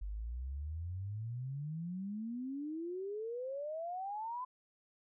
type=exponential sweep; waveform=sine; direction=up; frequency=48 to 1026 Hz; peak=-38 dBFS; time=0.01-4.45 s; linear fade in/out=10 ms; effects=none